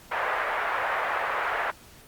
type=band-pass noise; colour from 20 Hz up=white; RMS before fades=-28 dBFS; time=0.11-1.71 s; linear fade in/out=10 ms; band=530 to 1800 Hz; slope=24 dB/octave; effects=pink hiss -51 dBFS RMS until 2.07 s + Opus 48 kbps